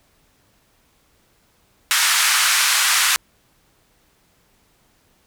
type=band-pass noise; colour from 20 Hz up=pink; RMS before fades=-17 dBFS; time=1.91-3.16 s; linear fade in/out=0 ms; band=1200 to 12000 Hz; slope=24 dB/octave; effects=pink hiss -60 dBFS RMS until 5.26 s